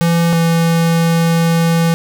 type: tone pair in turn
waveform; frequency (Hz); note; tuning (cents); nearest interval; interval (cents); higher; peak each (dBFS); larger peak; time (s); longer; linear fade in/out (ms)
square; 168.5 / 166.56; E3 / E3; +38 / +18; unison; 20; first; -11; neither; 0.01-0.33 / 0.33-1.94; second; 0
effects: none